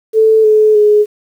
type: tone with pitch steps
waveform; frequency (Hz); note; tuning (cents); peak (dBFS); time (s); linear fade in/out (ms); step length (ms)
sine; 440 / 429.7 / 419.6; A4 / A4 / G#4; 0 / -41 / +18; -5; 0.13-1.06; 50; 310
effects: 7-bit